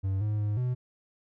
triangle tone with pitch steps, 96.4 / 105.8 / 104.4 / 125 Hz, G2 / G#2 / G#2 / B2, -28 / +33 / +10 / +21 cents, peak -24 dBFS, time 0.03-0.75 s, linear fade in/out 20 ms, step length 180 ms, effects none

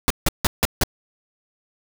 pink noise bursts, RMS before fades -17 dBFS, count 5, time 0.08-0.835 s, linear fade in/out 0 ms, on 23 ms, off 160 ms, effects none

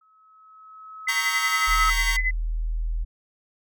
sine tone with exponential growth, 1287 Hz, E6, 42 cents flat, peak -18 dBFS, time 0.01-1.9 s, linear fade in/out 5 ms, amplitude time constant 410 ms
sine tone with tremolo, 2023 Hz, B6, 41 cents sharp, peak -20 dBFS, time 1.07-2.31 s, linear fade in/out 5 ms, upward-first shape sine, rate 11 Hz, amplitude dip 75%
10% pulse chord, G diminished, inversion first, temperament equal, 932.3 / 1108.7 / 1568 Hz, Bb5 / Db6 / G6, 0 / 0 / 0 cents, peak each -22 dBFS, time 1.08-2.17 s, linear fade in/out 10 ms
sine tone, 40.3 Hz, E1, 38 cents flat, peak -23 dBFS, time 1.67-3.05 s, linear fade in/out 20 ms
effects none

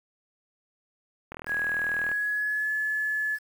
click train, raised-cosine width 0.5 ms, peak -22 dBFS, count 33, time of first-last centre 1.32-2.116 s, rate 40.2 Hz
sine tone with pitch glide, 1661.2 to 1717.8 Hz, G#6 to A6, 0 to -42 cents, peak -25 dBFS, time 1.46-3.39 s, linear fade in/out 50 ms, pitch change +58 cents, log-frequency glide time 2.02-2.71 s
effects 8-bit

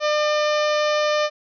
harmonic tone, 601 Hz, D5, 40 cents sharp, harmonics 1 / 2 / 3 / 4 / 5 / 6 / 7 / 8 / 9 / 10, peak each -19 / -25 / -29 / -31 / -33 / -35 / -36 / -37 / -38 / -39 dBFS, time 0-1.3 s, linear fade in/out 50 ms, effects none

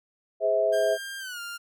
sine chord, Ab augmented, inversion none, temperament just, 415.3 / 519.1 / 648.9 Hz, Ab4 / C5 / E5, 0 / -14 / -27 cents, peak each -28 / -28 / -22 dBFS, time 0.4-0.98 s, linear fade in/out 50 ms
sawtooth tone with pitch glide, 1598 to 1399.2 Hz, G6 to F6, +33 to +3 cents, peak -31 dBFS, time 0.72-1.58 s, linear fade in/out 20 ms, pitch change -230 cents, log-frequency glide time 1.19-1.4 s
effects none

